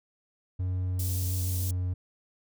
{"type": "tone with pitch glide", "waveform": "triangle", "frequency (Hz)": [91.7, 90.65], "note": ["F#2", "F#2"], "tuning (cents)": [-15, -35], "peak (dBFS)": -25, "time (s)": [0.59, 1.94], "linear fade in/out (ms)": 10, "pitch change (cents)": -20, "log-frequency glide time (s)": [0.85, 1.21]}
{"type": "high-pass noise", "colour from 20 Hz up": "white", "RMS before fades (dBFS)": -37, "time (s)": [0.99, 1.71], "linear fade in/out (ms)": 5, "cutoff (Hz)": 5500, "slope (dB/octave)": 12}
{"effects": []}